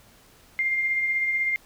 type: tone with tremolo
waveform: sine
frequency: 2108 Hz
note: C7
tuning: 12 cents sharp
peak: -20 dBFS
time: 0.59-1.56 s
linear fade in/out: 0 ms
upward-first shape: triangle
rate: 16 Hz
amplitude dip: 40%
effects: pink hiss -55 dBFS RMS until 1.65 s